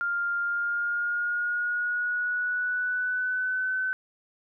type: tone with pitch glide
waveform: sine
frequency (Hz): 1400 to 1517.9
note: F6 to F#6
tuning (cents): +4 to +44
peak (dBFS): -25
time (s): 0.01-3.93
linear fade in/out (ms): 0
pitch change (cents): +140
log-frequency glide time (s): 0.4-3.75
effects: none